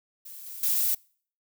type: noise with level steps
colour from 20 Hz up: violet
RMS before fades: -43 / -40 / -25 dBFS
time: 0.25-0.95 s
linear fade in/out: 10 ms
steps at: 0.46 / 0.63 s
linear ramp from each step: 2 ms
effects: noise-tail reverb RT60 0.5 s tail -26 dB re dry